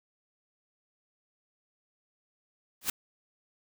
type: noise with exponential growth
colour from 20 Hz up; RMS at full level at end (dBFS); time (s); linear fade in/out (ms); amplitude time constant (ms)
white; -23; 2.81-2.9; 5; 19
effects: none